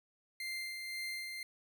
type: tone with tremolo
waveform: 30% pulse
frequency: 2093 Hz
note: C7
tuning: in tune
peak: -35 dBFS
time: 0.4-1.43 s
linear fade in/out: 2 ms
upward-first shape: sine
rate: 1.9 Hz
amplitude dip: 35%
effects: none